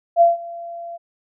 sine tone with ADSR envelope, 683 Hz, F5, 39 cents flat, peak -7 dBFS, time 0.16-0.98 s, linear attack 50 ms, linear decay 160 ms, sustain -22 dB, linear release 25 ms, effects none

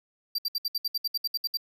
square tone bursts, 4699 Hz, D8, in tune, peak -26 dBFS, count 13, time 0.35-1.572 s, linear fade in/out 5 ms, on 34 ms, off 65 ms, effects none

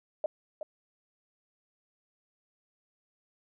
sine tone with echo, 612 Hz, D#5, 29 cents flat, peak -26 dBFS, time 0.24-0.26 s, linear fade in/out 2 ms, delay 370 ms, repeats 1, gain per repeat -8 dB, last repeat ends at 0.63 s, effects none

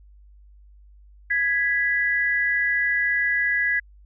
sine tone pair together, 1661.2 / 1975.5 Hz, G#6 / B6, 0 / 0 cents, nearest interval minor third, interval 300 cents, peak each -22 dBFS, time 1.3-3.8 s, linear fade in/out 10 ms, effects added 50 Hz sine -47 dBFS peak until 4.05 s

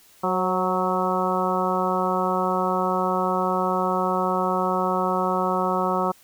harmonic tone with a mistuned harmonic, 185 Hz, F#3, in tune, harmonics 1 / 2 / 3 / 4 / 5 / 6 / 7, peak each -28 / -28 / -28 / -28 / -28 / -28 / -28 dBFS, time 0.23-6.12 s, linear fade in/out 10 ms, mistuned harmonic 3, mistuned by -28 cents, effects white hiss -54 dBFS RMS until 6.23 s

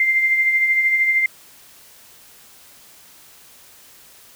sine tone with tremolo, 2093 Hz, C7, in tune, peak -12 dBFS, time 0-1.26 s, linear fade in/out 2 ms, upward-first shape triangle, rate 13 Hz, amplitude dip 50%, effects white hiss -47 dBFS RMS until 4.35 s

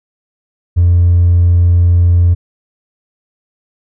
sine tone with hard clipping, 87.31 Hz, F2, in tune, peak -6 dBFS, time 0.76-2.35 s, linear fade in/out 20 ms, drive 1 dB, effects none

